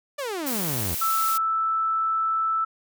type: exponential sweep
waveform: sawtooth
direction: down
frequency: 602 to 76.4 Hz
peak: -24 dBFS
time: 0.18-0.95 s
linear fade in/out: 10 ms
type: noise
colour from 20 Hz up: blue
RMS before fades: -29 dBFS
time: 0.46-1.38 s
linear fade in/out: 10 ms
type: tone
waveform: sine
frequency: 1318.5 Hz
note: E6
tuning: in tune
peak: -21 dBFS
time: 1.01-2.65 s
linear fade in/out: 10 ms
effects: none